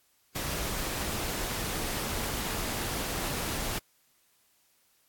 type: noise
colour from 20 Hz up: pink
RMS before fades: -33 dBFS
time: 0.35-3.79 s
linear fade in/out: 10 ms
effects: white hiss -68 dBFS RMS until 5.08 s + AAC 64 kbps